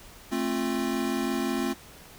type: chord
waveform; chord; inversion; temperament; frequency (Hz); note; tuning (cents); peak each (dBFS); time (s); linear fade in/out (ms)
square; F major; first; equal with one note detuned; 220 / 265.7 / 349.2; A3 / C4 / F4; 0 / +27 / 0; -32 / -30 / -32; 0.31-1.74; 20
effects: pink hiss -49 dBFS RMS until 2.18 s